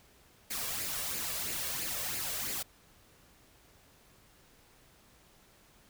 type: noise with flanger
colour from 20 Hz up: white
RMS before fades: -36 dBFS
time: 0.5-2.63 s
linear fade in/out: 10 ms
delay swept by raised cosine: 0.42 to 1.82 ms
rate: 3 Hz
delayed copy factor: +0.55
effects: pink hiss -62 dBFS RMS until 5.89 s